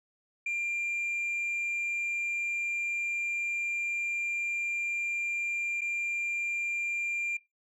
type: tone with dropouts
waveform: sine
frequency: 2386 Hz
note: D7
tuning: 27 cents sharp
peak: -27 dBFS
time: 0.46-7.37 s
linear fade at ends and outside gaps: 5 ms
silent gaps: 5.809-5.816 s
effects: noise-tail reverb RT60 0.2 s tail -21 dB re dry + tanh soft clip ceiling -28 dBFS